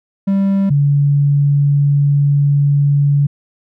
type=tone pair in turn; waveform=triangle / sine; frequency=196 / 142.84 Hz; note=G3 / D3; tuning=0 / -48 cents; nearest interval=perfect fourth; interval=548 cents; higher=first; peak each=-9 dBFS; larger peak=neither; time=0.27-0.7 / 0.7-3.27 s; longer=second; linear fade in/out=10 ms; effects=none